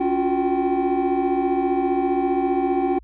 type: tone cluster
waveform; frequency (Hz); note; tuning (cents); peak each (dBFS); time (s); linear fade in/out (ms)
triangle; 279.7 / 348.5 / 363.6 / 769; C#4 / F4 / F#4 / G5; +16 / -4 / -30 / -33; -22; 0-2.99; 10
effects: added 55 Hz sine -44 dBFS peak until 3.03 s + resampled to 8000 Hz